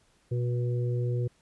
harmonic tone, 121.7 Hz, B2, 25 cents flat, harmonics 1 / 3 / 4, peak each -26 / -36 / -38 dBFS, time 0.31-1.28 s, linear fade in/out 10 ms, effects pink hiss -66 dBFS RMS until 1.41 s + resampled to 24000 Hz

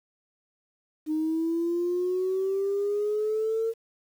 sine linear sweep, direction up, 306.3 to 455.8 Hz, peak -23 dBFS, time 1.06-3.74 s, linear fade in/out 50 ms, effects tanh soft clip ceiling -20 dBFS + 9-bit

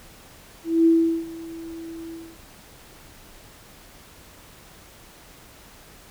sine tone with ADSR envelope, 329.6 Hz, E4, in tune, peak -12 dBFS, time 0.64-2.38 s, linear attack 220 ms, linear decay 390 ms, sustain -21 dB, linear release 260 ms, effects pink hiss -48 dBFS RMS until 6.1 s

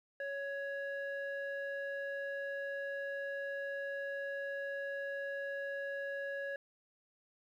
square tone with low-pass filter, 557 Hz, C#5, 8 cents sharp, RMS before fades -40 dBFS, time 0.2-6.56 s, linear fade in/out 2 ms, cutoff 1700 Hz, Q 2.7, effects 12-bit

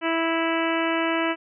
harmonic tone, 328.9 Hz, E4, 4 cents flat, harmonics 1 / 2 / 3 / 4 / 5 / 6 / 7 / 8 / 9, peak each -25 / -28 / -30 / -31 / -32 / -33 / -33 / -34 / -35 dBFS, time 0.01-1.36 s, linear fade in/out 50 ms, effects none

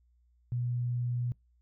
sine tone, 121.9 Hz, B2, 22 cents flat, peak -29 dBFS, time 0.52-1.32 s, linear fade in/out 0 ms, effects noise-tail reverb RT60 0.2 s tail -24 dB re dry + added 60 Hz sine -64 dBFS peak until 1.61 s

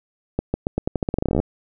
accelerating click train, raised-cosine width 2 ms, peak -7 dBFS, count 20, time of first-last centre 0.39-1.4 s, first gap 150 ms, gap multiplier 0.86, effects none

